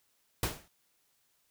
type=noise with exponential decay; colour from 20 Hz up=pink; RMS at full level=-28 dBFS; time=0.43-0.68 s; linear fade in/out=2 ms; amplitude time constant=54 ms; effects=white hiss -73 dBFS RMS until 1.5 s